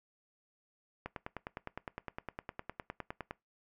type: click train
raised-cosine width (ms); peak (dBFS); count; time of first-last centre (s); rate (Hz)
0.5; -24; 23; 1.06-3.309; 9.78
effects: noise-tail reverb RT60 0.2 s tail -21 dB re dry